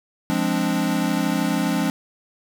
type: chord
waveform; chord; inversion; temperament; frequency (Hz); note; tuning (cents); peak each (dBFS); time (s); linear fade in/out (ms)
square; D half-diminished seventh; first; equal; 174.61 / 207.7 / 261.6 / 293.7; F3 / Ab3 / C4 / D4; 0 / 0 / 0 / 0; -26; 0.3-1.9; 0
effects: none